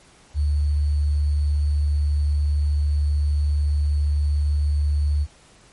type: tone with sample-and-hold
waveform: sine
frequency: 73.42 Hz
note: D2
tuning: in tune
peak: -17 dBFS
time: 0.34-5.27 s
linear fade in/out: 50 ms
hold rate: 4410 Hz
effects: pink hiss -52 dBFS RMS until 5.72 s + MP3 48 kbps